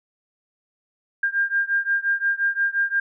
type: beating tone pair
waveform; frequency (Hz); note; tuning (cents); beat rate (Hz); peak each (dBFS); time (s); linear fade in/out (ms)
sine; 1600 / 1605.7; G6 / G6; +35 / +41; 5.7; -22 / -23; 1.23-3; 5
effects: none